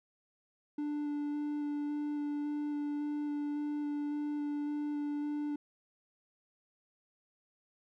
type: tone with vibrato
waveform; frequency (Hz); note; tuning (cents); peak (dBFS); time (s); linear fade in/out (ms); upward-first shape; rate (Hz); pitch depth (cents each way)
triangle; 293.7; D4; 0; -31; 0.78-5.56; 5; square; 1.8; 8
effects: none